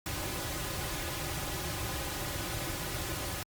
pink noise with comb filter, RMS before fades -36 dBFS, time 0.06-3.43 s, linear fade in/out 2 ms, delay 4.4 ms, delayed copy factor -0.75, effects Opus 48 kbps

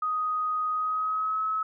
sine tone with pitch glide, 1249 to 1288.6 Hz, D#6 to E6, +6 to -40 cents, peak -25 dBFS, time 0.02-1.63 s, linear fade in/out 5 ms, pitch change +54 cents, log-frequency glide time 0.72-1.42 s, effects none

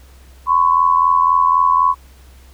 sine tone pair together, 1016.1 / 1100 Hz, B5 / C#6, +49 / -14 cents, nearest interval minor second, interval 137 cents, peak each -13 dBFS, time 0.46-1.95 s, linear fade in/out 50 ms, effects added 65 Hz sine -41 dBFS peak until 2.53 s + pink hiss -50 dBFS RMS until 2.53 s

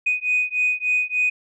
sine beating tone pair, 2489 / 2492.4 Hz, D#7 / D#7, 0 / +2 cents, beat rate 3.4 Hz, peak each -21 dBFS, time 0.06-1.3 s, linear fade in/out 10 ms, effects tanh soft clip ceiling -12 dBFS

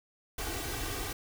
pink noise with comb filter, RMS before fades -36 dBFS, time 0.38-1.13 s, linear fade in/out 5 ms, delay 2.6 ms, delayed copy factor +0.75, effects none

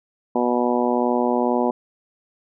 harmonic tone, 122.2 Hz, B2, 18 cents flat, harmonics 2 / 3 / 4 / 5 / 6 / 7 / 8, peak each -22 / -24 / -25 / -26 / -27 / -27 / -28 dBFS, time 0.35-1.71 s, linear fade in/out 5 ms, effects none

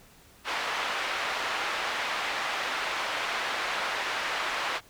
pink band-pass noise, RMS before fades -31 dBFS, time 0.44-4.81 s, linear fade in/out 50 ms, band 870 to 3000 Hz, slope 12 dB/octave, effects pink hiss -56 dBFS RMS until 4.89 s

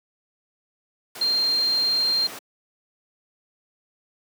sine tone in noise, 4186 Hz, C8, in tune, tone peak -19 dBFS, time 1.21-2.27 s, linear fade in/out 5 ms, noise pink, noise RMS -36 dBFS, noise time 1.15-2.39 s, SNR +14 dB, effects high-pass 300 Hz 12 dB/octave

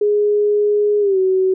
sine tone with pitch glide, 415.3 to 376.5 Hz, G#4 to F#4, 0 to +30 cents, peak -12 dBFS, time 0.01-1.54 s, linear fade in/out 5 ms, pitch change -170 cents, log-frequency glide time 1-1.18 s, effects none

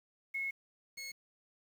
sine / 20% pulse tone pair in turn, 2179 / 2179 Hz, C#7 / C#7, -30 / -30 cents, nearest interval unison, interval 0 cents, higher neither, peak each -34 / -37 dBFS, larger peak first, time 0.34-0.51 / 0.97-1.12 s, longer first, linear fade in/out 10 ms, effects 10-bit

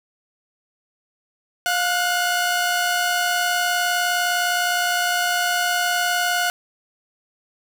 sawtooth tone pair together, 707.7 / 1475 Hz, F5 / F#6, +23 / -6 cents, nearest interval octave + minor second, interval 1271 cents, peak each -18 dBFS, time 1.66-6.5 s, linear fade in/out 0 ms, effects none

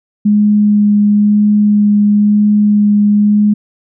sine tone with vibrato, 207.7 Hz, G#3, in tune, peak -6 dBFS, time 0.25-3.54 s, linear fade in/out 10 ms, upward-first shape sine, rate 1 Hz, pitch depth 9 cents each way, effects none

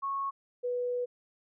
sine tone pair in turn, 1100 / 491.3 Hz, C#6 / B4, -14 / -9 cents, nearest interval octave + major second, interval 1395 cents, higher first, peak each -30 / -29 dBFS, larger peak second, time 0.02-0.31 / 0.63-1.06 s, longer second, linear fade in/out 20 ms, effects none

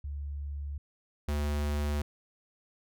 sine / square tone pair in turn, 71.6 / 73.49 Hz, D2 / D2, -43 / +2 cents, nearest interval unison, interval 45 cents, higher second, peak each -34 / -29 dBFS, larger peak second, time 0.04-0.78 / 1.28-2.02 s, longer neither, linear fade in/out 5 ms, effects none

